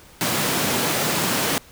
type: high-pass noise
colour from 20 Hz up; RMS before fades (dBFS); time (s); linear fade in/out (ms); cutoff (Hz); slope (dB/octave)
pink; -22; 0.21-1.58; 0; 130; 24
effects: pink hiss -48 dBFS RMS until 1.71 s